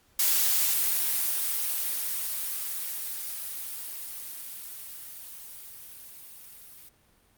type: noise with level ramp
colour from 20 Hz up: blue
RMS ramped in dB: -23 to -49 dBFS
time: 0.19-6.89 s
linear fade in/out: 5 ms
effects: pink hiss -64 dBFS RMS until 7.37 s + Opus 48 kbps